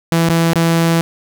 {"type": "tone with dropouts", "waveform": "sawtooth", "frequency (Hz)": 166.2, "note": "E3", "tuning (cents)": 15, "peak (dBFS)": -7, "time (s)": [0.12, 1.01], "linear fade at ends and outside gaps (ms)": 0, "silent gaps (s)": [[0.288, 0.298], [0.533, 0.557]], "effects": []}